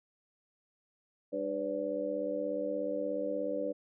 harmonic tone with a mistuned harmonic, 99.8 Hz, G2, 32 cents sharp, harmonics 2 / 3 / 4 / 5 / 6, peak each -46 / -38 / -47 / -35 / -36 dBFS, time 1.32-3.73 s, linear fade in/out 20 ms, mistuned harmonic 6, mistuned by -68 cents, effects none

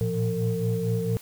sine tone cluster, 113 / 117.4 / 173.4 / 453.4 Hz, A2 / A#2 / F3 / A#4, +47 / +13 / -12 / -48 cents, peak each -28 dBFS, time 0.01-1.17 s, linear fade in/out 0 ms, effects tanh soft clip ceiling -15 dBFS + white hiss -48 dBFS RMS until 1.21 s

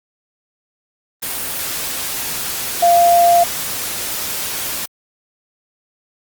sine tone in noise, 692 Hz, F5, 16 cents flat, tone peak -8 dBFS, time 2.82-3.44 s, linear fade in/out 10 ms, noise white, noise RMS -23 dBFS, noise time 1.22-4.86 s, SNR +12 dB, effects Opus 32 kbps

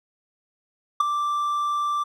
triangle tone with ADSR envelope, 1174.7 Hz, D6, in tune, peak -10 dBFS, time 1-2.04 s, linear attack 7 ms, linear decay 8 ms, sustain -10 dB, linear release 15 ms, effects none

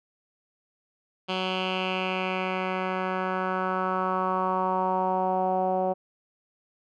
10% pulse tone with low-pass filter sweep, 186.3 Hz, F#3, 12 cents sharp, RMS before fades -27 dBFS, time 1.28-5.94 s, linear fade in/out 20 ms, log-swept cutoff 3400 to 660 Hz, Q 3.4, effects none

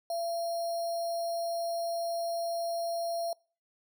sine tone with sample-and-hold, 678 Hz, E5, 49 cents sharp, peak -30 dBFS, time 0.1-3.33 s, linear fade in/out 2 ms, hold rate 4900 Hz, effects noise-tail reverb RT60 0.4 s tail -26 dB re dry

